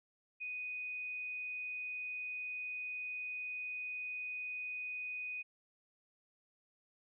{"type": "tone", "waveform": "sine", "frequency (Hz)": 2489, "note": "D#7", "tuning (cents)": 0, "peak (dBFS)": -39, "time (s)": [0.4, 5.43], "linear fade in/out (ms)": 20, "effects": []}